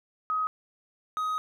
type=tone pair in turn; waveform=sine / triangle; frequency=1262 / 1257.5 Hz; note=D#6 / D#6; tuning=+24 / +18 cents; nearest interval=unison; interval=6 cents; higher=first; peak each=-25 dBFS; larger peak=neither; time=0.3-0.47 / 1.17-1.38 s; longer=second; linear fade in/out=0 ms; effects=none